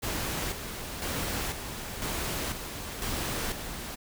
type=noise with tremolo; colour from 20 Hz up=pink; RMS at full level=-32 dBFS; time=0.02-3.96 s; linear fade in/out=20 ms; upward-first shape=square; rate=1 Hz; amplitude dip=50%; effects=none